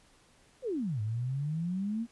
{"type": "exponential two-way sweep", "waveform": "sine", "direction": "down then up", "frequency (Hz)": [557, 103.83, 238], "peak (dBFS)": -30, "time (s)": [0.62, 2.07], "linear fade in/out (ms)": 50, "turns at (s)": 1.01, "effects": ["pink hiss -63 dBFS RMS until 2.11 s", "resampled to 24000 Hz"]}